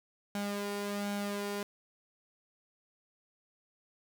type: tone with flanger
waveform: sawtooth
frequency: 203.2 Hz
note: G#3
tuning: 38 cents flat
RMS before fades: -36 dBFS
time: 0.35-1.63 s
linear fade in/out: 2 ms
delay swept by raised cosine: 1.3 to 2.16 ms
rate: 1.3 Hz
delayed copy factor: +0.55
effects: 9-bit